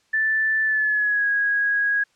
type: tone with pitch glide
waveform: sine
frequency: 1760 to 1651.7 Hz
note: A6 to G#6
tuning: 0 to -10 cents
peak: -18 dBFS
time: 0.13-2.04 s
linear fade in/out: 10 ms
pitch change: -110 cents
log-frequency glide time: 0.63-1.27 s
effects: white hiss -63 dBFS RMS until 2.15 s + low-pass 6000 Hz 12 dB/octave